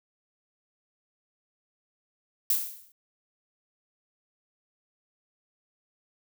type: noise with exponential decay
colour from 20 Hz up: violet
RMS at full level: -22 dBFS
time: 2.5-2.92 s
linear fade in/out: 2 ms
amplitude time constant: 91 ms
effects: none